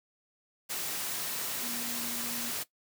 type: tone in noise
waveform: sine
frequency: 237.9 Hz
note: A#3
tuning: 35 cents sharp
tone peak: -42 dBFS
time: 1.61-2.52 s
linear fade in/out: 20 ms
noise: white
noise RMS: -35 dBFS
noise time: 0.69-2.64 s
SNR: -10 dB
effects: noise-tail reverb RT60 0.1 s tail -17 dB re dry + high-pass 100 Hz 12 dB/octave